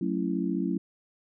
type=chord; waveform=sine; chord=F# minor seventh; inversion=none; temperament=just; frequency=185 / 222 / 277.5 / 333 Hz; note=F#3 / A3 / C#4 / E4; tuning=0 / +16 / +2 / +18 cents; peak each=-30 / -33 / -31 / -32 dBFS; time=0.01-0.78 s; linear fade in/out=5 ms; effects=none